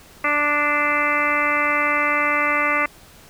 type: harmonic tone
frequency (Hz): 293.7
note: D4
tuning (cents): 0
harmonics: 1 / 2 / 3 / 4 / 5 / 6 / 7 / 8 / 9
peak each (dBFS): -30 / -27 / -31 / -22 / -27 / -30 / -21 / -29 / -29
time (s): 0.24-2.86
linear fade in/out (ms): 5
effects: pink hiss -47 dBFS RMS until 3.29 s